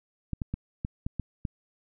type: clicks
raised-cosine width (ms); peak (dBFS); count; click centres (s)
5; -18; 7; 0.333 / 0.418 / 0.54 / 0.849 / 1.065 / 1.197 / 1.452
effects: none